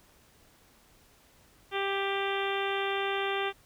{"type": "harmonic tone", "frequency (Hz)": 393.9, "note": "G4", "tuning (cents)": 8, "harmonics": [1, 2, 3, 4, 5, 6, 7, 8, 9], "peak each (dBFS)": [-32, -35, -37, -38, -39, -40, -40, -41, -42], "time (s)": [1.71, 3.53], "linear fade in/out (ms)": 50, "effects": ["pink hiss -61 dBFS RMS until 3.65 s"]}